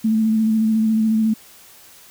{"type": "tone with vibrato", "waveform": "sine", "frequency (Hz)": 220, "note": "A3", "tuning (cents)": 0, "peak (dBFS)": -14, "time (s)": [0.04, 1.34], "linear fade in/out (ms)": 10, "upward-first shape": "square", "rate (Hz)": 14, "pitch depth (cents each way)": 19, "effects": ["white hiss -46 dBFS RMS until 2.1 s"]}